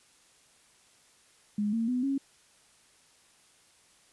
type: tone with pitch steps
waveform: sine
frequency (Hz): 207.7 / 227.8 / 249.9 / 274.1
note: G#3 / A#3 / B3 / C#4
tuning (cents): 0 / -40 / +21 / -19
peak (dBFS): -26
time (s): 1.58-2.18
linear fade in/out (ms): 5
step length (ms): 150
effects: white hiss -62 dBFS RMS until 4.12 s + resampled to 24000 Hz